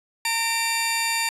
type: tone pair together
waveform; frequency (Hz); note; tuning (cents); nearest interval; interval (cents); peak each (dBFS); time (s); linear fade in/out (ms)
15% pulse; 913 / 2344; A#5 / D7; -36 / -4; octave + major third; 1632; -18; 0.25-1.29; 2
effects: resampled to 32000 Hz